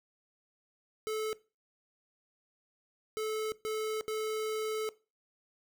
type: tone bursts at uneven times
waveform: square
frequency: 434.3 Hz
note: A4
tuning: 23 cents flat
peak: -33 dBFS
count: 4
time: 1.07-1.33 / 3.17-3.52 / 3.65-4.01 / 4.08-4.89 s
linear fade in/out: 0 ms
effects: noise-tail reverb RT60 0.3 s tail -19 dB re dry